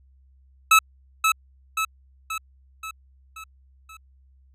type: tone with echo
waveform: 25% pulse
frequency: 1300 Hz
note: E6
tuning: 24 cents flat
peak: -8 dBFS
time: 0.71-0.79 s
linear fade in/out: 5 ms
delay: 530 ms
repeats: 6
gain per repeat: -5 dB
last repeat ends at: 3.97 s
effects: added 66 Hz sine -53 dBFS peak until 4.54 s + resampled to 32000 Hz